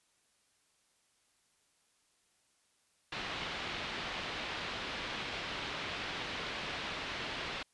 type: low-pass noise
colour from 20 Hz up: white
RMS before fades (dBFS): -40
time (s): 3.12-7.63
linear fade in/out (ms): 5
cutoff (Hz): 3700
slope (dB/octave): 24
effects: white hiss -73 dBFS RMS until 7.73 s + resampled to 24000 Hz